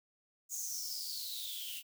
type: noise with high-pass filter sweep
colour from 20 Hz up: blue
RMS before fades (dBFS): -41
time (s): 0.49-1.83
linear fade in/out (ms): 50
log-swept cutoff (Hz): 6900 to 2800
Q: 9.9
effects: none